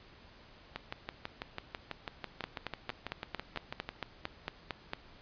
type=two click trains; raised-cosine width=0.3 ms; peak=-19 / -21 dBFS; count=12 / 20; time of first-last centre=2.44-4.934 / 0.76-3.89 s; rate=4.41 / 6.07 Hz; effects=pink hiss -57 dBFS RMS until 5.21 s + resampled to 11025 Hz